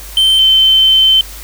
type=tone pair in turn; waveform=triangle / sine; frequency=3105 / 3085 Hz; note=G7 / G7; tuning=-17 / -28 cents; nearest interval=unison; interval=11 cents; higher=first; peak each=-5 dBFS; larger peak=neither; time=0.17-0.39 / 0.39-1.21 s; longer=second; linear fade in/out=2 ms; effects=added 50 Hz sine -30 dBFS peak until 1.43 s + white hiss -32 dBFS RMS until 1.43 s